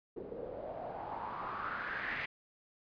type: noise with low-pass filter sweep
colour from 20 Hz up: white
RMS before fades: -41 dBFS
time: 0.16-2.26 s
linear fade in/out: 10 ms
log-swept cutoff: 410 to 2100 Hz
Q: 5
effects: resampled to 11025 Hz